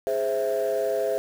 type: chord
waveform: sine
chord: Ab augmented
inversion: none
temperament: equal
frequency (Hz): 415.3 / 523.3 / 659.3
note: Ab4 / C5 / E5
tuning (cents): 0 / 0 / 0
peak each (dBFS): -26 / -25 / -25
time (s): 0.07-1.18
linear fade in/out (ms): 0
effects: tanh soft clip ceiling -18 dBFS + 7-bit